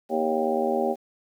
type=harmonic tone with a mistuned harmonic; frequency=79 Hz; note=D#2; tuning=27 cents sharp; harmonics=3 / 4 / 5 / 6 / 7 / 8 / 9 / 10; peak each=-29 / -35 / -27 / -37 / -27 / -38 / -32 / -29 dBFS; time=0.09-0.96 s; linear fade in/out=50 ms; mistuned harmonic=8; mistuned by=-30 cents; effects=9-bit